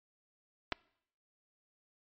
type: clicks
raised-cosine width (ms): 0.3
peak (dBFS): -17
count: 2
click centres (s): 0.722 / 0.725
effects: noise-tail reverb RT60 0.7 s tail -25 dB re dry + MP3 32 kbps